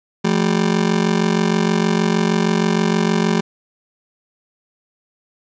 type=ring-modulated tone; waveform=30% pulse; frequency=196 Hz; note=G3; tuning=in tune; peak=-9 dBFS; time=0.24-3.41 s; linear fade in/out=10 ms; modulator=23.2 Hz; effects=resampled to 16000 Hz + 8-bit